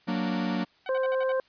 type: chord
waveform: 45% pulse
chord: Gb augmented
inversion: none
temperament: equal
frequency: 185 / 233.1 / 293.7 Hz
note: Gb3 / Bb3 / D4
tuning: 0 / 0 / 0 cents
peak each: -30 / -30 / -33 dBFS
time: 0.07-0.65 s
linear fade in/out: 20 ms
type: tone bursts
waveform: 15% pulse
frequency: 754 Hz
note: F#5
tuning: 32 cents sharp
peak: -31 dBFS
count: 6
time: 0.86-1.321 s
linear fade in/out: 2 ms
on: 31 ms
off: 55 ms
type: harmonic tone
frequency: 523.3 Hz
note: C5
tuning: in tune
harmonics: 1 / 2 / 3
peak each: -24 / -35 / -37 dBFS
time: 0.89-1.4 s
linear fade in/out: 2 ms
effects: white hiss -62 dBFS RMS until 1.48 s + resampled to 11025 Hz